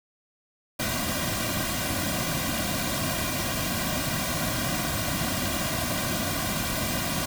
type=noise with comb filter; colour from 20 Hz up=pink; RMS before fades=-28 dBFS; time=0.79-7.26 s; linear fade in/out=10 ms; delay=2.3 ms; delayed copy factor=-0.9; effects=none